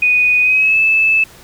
sine tone with pitch glide, 2480 to 2620 Hz, D#7 to E7, -6 to -11 cents, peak -9 dBFS, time 0.02-1.24 s, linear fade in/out 5 ms, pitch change +95 cents, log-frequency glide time 0.41-0.79 s, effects pink hiss -41 dBFS RMS until 1.43 s

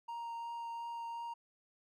triangle tone with vibrato, 932.3 Hz, A#5, in tune, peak -38 dBFS, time 0.08-1.34 s, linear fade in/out 10 ms, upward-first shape triangle, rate 2.8 Hz, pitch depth 10 cents each way, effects none

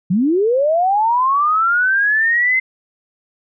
sine linear sweep, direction up, 164.81 to 2076 Hz, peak -12 dBFS, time 0.1-2.6 s, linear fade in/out 10 ms, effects none

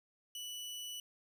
sawtooth tone, 2960 Hz, F#7, in tune, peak -39 dBFS, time 0.35-1 s, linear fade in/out 2 ms, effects none

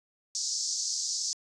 white band-pass noise, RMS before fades -32 dBFS, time 0.35-1.33 s, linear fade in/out 0 ms, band 4700 to 6900 Hz, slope 48 dB/octave, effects resampled to 22050 Hz

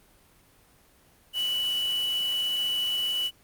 sine tone in noise, 2960 Hz, F#7, in tune, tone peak -25 dBFS, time 1.33-3.31 s, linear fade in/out 50 ms, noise white, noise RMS -40 dBFS, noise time 1.33-3.31 s, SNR +12 dB, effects pink hiss -59 dBFS RMS until 3.43 s + Opus 24 kbps

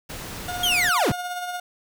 pink noise, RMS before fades -35 dBFS, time 0.09-0.9 s, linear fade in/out 10 ms
30% pulse tone with tremolo, 716 Hz, F5, 43 cents sharp, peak -24 dBFS, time 0.48-1.6 s, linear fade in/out 5 ms, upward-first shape sine, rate 17 Hz, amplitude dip 40%
40% pulse linear sweep, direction down, 3322 to 56.1 Hz, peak -18 dBFS, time 0.63-1.12 s, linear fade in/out 5 ms
effects none

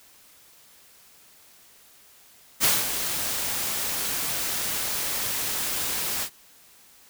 white noise with ADSR envelope, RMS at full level -19 dBFS, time 2.6-6.3 s, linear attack 42 ms, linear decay 200 ms, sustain -9 dB, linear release 78 ms, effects white hiss -54 dBFS RMS until 7.09 s

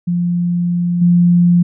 sine tone with level steps, 174.61 Hz, F3, in tune, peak -13 / -7 dBFS, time 0.07-1.63 s, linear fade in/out 10 ms, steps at 1.01 s, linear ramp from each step 10 ms, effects none

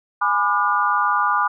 sine chord, G# diminished seventh, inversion none, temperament just, 830.6 / 996.7 / 1196.1 / 1435.3 Hz, G#5 / B5 / D6 / F6, 0 / +16 / +31 / +47 cents, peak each -24 / -22 / -19 / -23 dBFS, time 0.21-1.48 s, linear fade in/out 10 ms, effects none

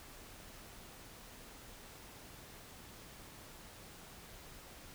silence, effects pink hiss -54 dBFS RMS until 4.94 s

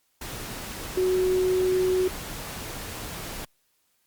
sine tone in noise, 370 Hz, F#4, in tune, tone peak -20 dBFS, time 0.97-2.08 s, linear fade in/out 5 ms, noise pink, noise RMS -36 dBFS, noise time 0.21-3.45 s, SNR +13 dB, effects white hiss -70 dBFS RMS until 4.06 s + Opus 48 kbps

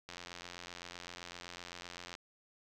click train, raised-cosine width 0.2 ms, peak -28 dBFS, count 182, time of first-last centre 0.09-2.152 s, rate 87.8 Hz, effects none

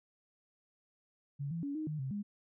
sine tone with pitch steps, 141.4 / 167 / 283 / 311.1 / 152.6 / 133 / 204.6 Hz, C#3 / E3 / C#4 / D#4 / D#3 / C3 / G#3, +35 / +23 / +36 / 0 / -33 / +29 / -26 cents, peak -35 dBFS, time 1.39-2.23 s, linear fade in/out 20 ms, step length 120 ms, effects none

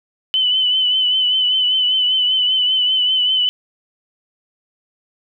sine tone with vibrato, 3017 Hz, F#7, 33 cents sharp, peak -13 dBFS, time 0.34-3.49 s, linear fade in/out 0 ms, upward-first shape triangle, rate 5.1 Hz, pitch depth 45 cents each way, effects none

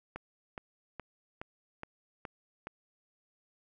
click train, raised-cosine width 0.5 ms, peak -25 dBFS, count 7, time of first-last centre 0.16-2.67 s, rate 2.39 Hz, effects none

